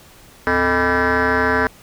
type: tone with frequency modulation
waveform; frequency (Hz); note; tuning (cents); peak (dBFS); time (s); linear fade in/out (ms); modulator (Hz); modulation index
sine; 990; B5; +4; -12; 0.47-1.67; 0; 183; 4.4
effects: tanh soft clip ceiling -12 dBFS + pink hiss -46 dBFS RMS until 1.82 s